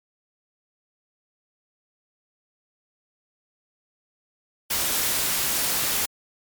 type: noise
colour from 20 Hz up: white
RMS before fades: -24 dBFS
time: 4.7-6.06 s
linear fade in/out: 10 ms
effects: MP3 96 kbps